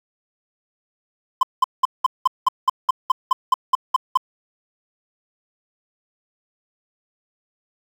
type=tone bursts; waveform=triangle; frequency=1033 Hz; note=C6; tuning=22 cents flat; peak=-9 dBFS; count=14; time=1.41-4.174 s; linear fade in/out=5 ms; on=21 ms; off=190 ms; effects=7-bit